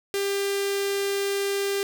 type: tone with notch filter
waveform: sawtooth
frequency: 397.7 Hz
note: G4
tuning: 25 cents sharp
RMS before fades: -26 dBFS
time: 0.14-1.83 s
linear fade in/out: 0 ms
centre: 930 Hz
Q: 0.79
effects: none